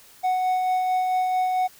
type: tone with tremolo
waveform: triangle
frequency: 740 Hz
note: F#5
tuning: in tune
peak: -17 dBFS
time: 0.23-1.68 s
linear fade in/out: 20 ms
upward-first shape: sine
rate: 4.5 Hz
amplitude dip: 25%
effects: white hiss -51 dBFS RMS until 1.79 s

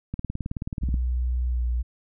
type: click train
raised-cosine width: 5 ms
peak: -17 dBFS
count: 16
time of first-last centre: 0.14-0.942 s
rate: 18.7 Hz
type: tone with pitch glide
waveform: sine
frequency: 61.7 to 60.12 Hz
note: B1 to B1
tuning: -1 to -46 cents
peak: -22 dBFS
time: 0.81-1.83 s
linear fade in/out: 20 ms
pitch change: -45 cents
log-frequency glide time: 1.49-1.64 s
effects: none

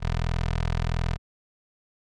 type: tone with notch filter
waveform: 15% pulse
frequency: 41.45 Hz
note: E1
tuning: 10 cents sharp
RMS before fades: -26 dBFS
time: 0-1.18 s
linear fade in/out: 50 ms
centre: 320 Hz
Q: 0.8
effects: low-pass 5000 Hz 12 dB/octave

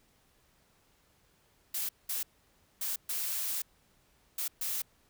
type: noise bursts at uneven times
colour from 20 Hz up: blue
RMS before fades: -34 dBFS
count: 6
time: 1.74-1.89 / 2.09-2.23 / 2.81-2.96 / 3.09-3.62 / 4.38-4.48 / 4.61-4.82 s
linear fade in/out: 5 ms
effects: pink hiss -68 dBFS RMS until 5.09 s

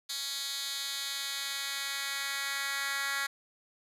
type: tone with high-pass filter sweep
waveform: 10% pulse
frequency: 277.2 Hz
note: C#4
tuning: in tune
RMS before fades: -35 dBFS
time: 0.09-3.27 s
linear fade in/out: 10 ms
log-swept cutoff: 3900 to 1800 Hz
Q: 1.7
effects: resampled to 32000 Hz

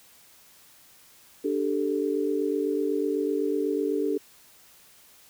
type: chord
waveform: sine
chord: D suspended fourth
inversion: none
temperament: equal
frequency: 293.7 / 392 / 440 Hz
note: D4 / G4 / A4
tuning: 0 / 0 / 0 cents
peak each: -28 dBFS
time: 1.44-4.18 s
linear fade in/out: 10 ms
effects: white hiss -55 dBFS RMS until 5.29 s

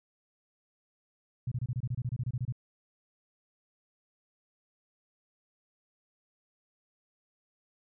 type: tone bursts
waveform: sine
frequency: 123.47 Hz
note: B2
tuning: in tune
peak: -29 dBFS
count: 15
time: 1.47-2.524 s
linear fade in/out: 5 ms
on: 46 ms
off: 26 ms
effects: none

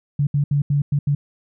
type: tone bursts at uneven times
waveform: sine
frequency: 143.4 Hz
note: D3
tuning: 41 cents flat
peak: -15 dBFS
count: 6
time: 0.19-0.27 / 0.34-0.44 / 0.51-0.62 / 0.7-0.82 / 0.92-0.99 / 1.07-1.15 s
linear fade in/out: 5 ms
effects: none

